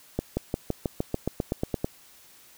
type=accelerating click train; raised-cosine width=2 ms; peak=-12 dBFS; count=13; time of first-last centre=0.19-1.845 s; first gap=180 ms; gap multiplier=0.95; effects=white hiss -54 dBFS RMS until 2.57 s